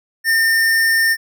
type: tone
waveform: square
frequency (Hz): 1811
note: A6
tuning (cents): +49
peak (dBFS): -13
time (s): 0.24-1.17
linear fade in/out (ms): 50
effects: none